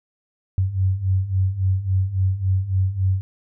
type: beating tone pair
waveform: sine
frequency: 92.5 / 96.1 Hz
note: F#2 / G2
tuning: 0 / -34 cents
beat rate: 3.6 Hz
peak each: -23 / -19 dBFS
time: 0.58-3.21 s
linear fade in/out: 0 ms
effects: none